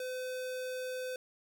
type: tone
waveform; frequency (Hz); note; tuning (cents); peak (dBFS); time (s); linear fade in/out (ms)
square; 509; C5; -48; -37; 0-1.16; 2
effects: 13-bit